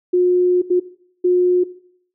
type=tone bursts at uneven times; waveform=sine; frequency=359.7 Hz; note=F#4; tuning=49 cents flat; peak=-11 dBFS; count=3; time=0.13-0.62 / 0.7-0.8 / 1.24-1.64 s; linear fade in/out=10 ms; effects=noise-tail reverb RT60 0.6 s tail -17 dB re dry